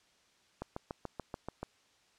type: click train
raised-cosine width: 1 ms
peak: -24 dBFS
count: 8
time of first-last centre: 0.62-1.63 s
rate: 6.93 Hz
effects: white hiss -68 dBFS RMS until 2.18 s + low-pass 6000 Hz 12 dB/octave